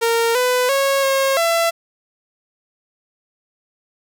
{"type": "tone with pitch steps", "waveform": "sawtooth", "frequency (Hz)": [461.7, 500, 549, 541, 671], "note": ["A#4", "B4", "C#5", "C#5", "E5"], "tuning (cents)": [-17, 21, -17, -42, 31], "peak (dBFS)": -11, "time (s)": [0.01, 1.71], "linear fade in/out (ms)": 20, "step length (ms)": 340, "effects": []}